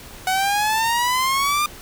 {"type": "exponential sweep", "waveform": "sawtooth", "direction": "up", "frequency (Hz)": [742, 1211], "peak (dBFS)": -14, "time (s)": [0.27, 1.66], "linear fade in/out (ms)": 2, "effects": ["pink hiss -40 dBFS RMS until 1.81 s"]}